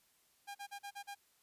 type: tone bursts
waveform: sawtooth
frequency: 806 Hz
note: G5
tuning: 48 cents sharp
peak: -40 dBFS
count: 6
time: 0.47-1.151 s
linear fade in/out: 20 ms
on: 81 ms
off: 39 ms
effects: white hiss -72 dBFS RMS until 1.42 s + resampled to 32000 Hz